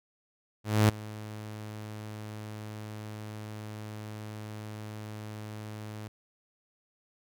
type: tone with ADSR envelope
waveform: sawtooth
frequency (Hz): 106.9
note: A2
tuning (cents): -49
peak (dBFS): -14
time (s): 0.64-6.08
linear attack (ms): 250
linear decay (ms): 9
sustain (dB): -21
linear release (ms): 3
effects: none